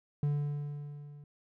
triangle tone with level ramp, 145.7 Hz, D3, 13 cents flat, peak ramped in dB -24 to -46 dBFS, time 0.23-1.24 s, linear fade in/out 2 ms, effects none

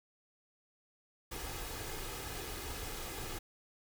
pink noise with comb filter, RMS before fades -42 dBFS, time 1.31-3.39 s, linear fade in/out 10 ms, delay 2.4 ms, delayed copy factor +0.5, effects none

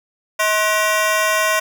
20% pulse ring-modulated tone, 851 Hz, G#5, 42 cents sharp, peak -7 dBFS, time 0.39-1.6 s, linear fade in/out 10 ms, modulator 214 Hz, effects none

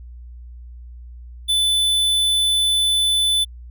square tone, 3500 Hz, A7, 10 cents flat, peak -16 dBFS, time 1.48-3.45 s, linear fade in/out 20 ms, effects added 60 Hz sine -35 dBFS peak until 3.7 s

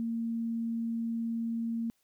sine tone, 229.7 Hz, A#3, 25 cents flat, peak -30 dBFS, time 0-1.9 s, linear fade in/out 0 ms, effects white hiss -74 dBFS RMS until 2.03 s

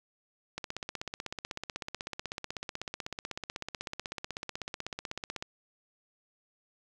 click train, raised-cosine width 0.2 ms, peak -19 dBFS, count 79, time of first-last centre 0.58-5.425 s, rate 16.1 Hz, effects 9-bit

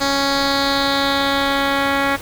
10% pulse tone with low-pass filter sweep, 277.2 Hz, C#4, in tune, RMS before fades -18 dBFS, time 0-2.17 s, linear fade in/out 20 ms, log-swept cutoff 5400 to 2600 Hz, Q 3, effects pink hiss -33 dBFS RMS until 2.21 s

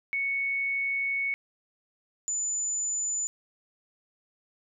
sine tone pair in turn, 2217 / 7008 Hz, C#7 / A8, 0 / -8 cents, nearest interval octave + minor sixth, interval 1992 cents, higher second, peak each -26 / -27 dBFS, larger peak first, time 0.13-1.34 / 2.28-3.27 s, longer first, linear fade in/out 0 ms, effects none

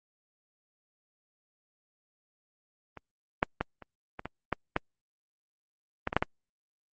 clicks, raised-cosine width 0.5 ms, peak -28 / -8 / -12 / -30 / -23 / -19 / -12 / -10 / -13 / -16 / -6 / -10 dBFS, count 12, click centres 2.973 / 3.429 / 3.61 / 3.823 / 4.194 / 4.256 / 4.527 / 4.764 / 6.074 / 6.129 / 6.166 / 6.225 s, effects Opus 24 kbps

